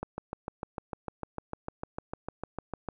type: click train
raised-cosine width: 1 ms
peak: -20 dBFS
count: 20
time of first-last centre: 0.03-2.887 s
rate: 6.65 Hz
effects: none